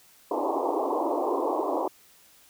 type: band-pass noise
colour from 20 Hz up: pink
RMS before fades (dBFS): -27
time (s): 0.31-1.88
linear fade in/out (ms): 5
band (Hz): 280 to 1100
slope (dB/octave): 96
effects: white hiss -57 dBFS RMS until 2.49 s